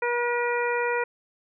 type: harmonic tone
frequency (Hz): 480.6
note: B4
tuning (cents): -47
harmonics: 1 / 2 / 3 / 4 / 5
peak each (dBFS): -26 / -29 / -31 / -32 / -33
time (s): 0.02-1.04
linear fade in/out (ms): 5
effects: none